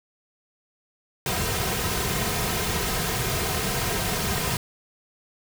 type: noise with comb filter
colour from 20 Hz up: pink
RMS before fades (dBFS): -26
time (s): 1.26-4.57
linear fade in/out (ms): 2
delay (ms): 3.5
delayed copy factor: -0.65
effects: none